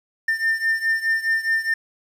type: beating tone pair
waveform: triangle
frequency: 1800 / 1804.8 Hz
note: A6 / A6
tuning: +39 / +44 cents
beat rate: 4.8 Hz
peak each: -19 / -22 dBFS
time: 0.28-1.74 s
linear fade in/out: 5 ms
effects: 8-bit